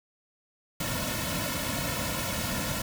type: noise with comb filter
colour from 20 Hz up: pink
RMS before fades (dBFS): -31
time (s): 0.8-2.82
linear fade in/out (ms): 5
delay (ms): 2.5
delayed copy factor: -0.9
effects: none